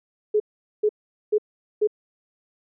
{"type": "tone bursts", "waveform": "sine", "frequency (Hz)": 423, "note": "G#4", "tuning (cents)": 32, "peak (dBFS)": -16, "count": 4, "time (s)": [0.34, 1.874], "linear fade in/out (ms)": 10, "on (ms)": 61, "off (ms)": 430, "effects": []}